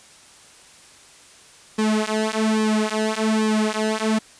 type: tone with flanger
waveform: sawtooth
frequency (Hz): 217.1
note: A3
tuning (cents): -23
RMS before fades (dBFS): -21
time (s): 1.78-4.19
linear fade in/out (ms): 10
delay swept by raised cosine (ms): 1.4 to 5.5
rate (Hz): 1.2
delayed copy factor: -1
effects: white hiss -48 dBFS RMS until 4.39 s + resampled to 22050 Hz